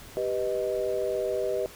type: chord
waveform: sine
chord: G augmented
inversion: none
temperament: equal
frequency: 392 / 493.9 / 622.3 Hz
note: G4 / B4 / D#5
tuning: 0 / 0 / 0 cents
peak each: -30 dBFS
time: 0.17-1.66 s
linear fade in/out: 0 ms
effects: pink hiss -47 dBFS RMS until 1.75 s